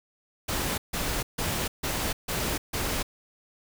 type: noise bursts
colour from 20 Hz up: pink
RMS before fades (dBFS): -29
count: 6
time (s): 0.48-3.03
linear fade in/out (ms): 10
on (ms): 300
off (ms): 150
effects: none